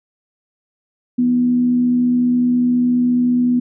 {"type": "tone with frequency modulation", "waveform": "sine", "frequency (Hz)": 246, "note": "B3", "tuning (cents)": -7, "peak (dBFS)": -12, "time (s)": [1.18, 3.6], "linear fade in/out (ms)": 10, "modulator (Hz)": 74.4, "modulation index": 0.2, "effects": []}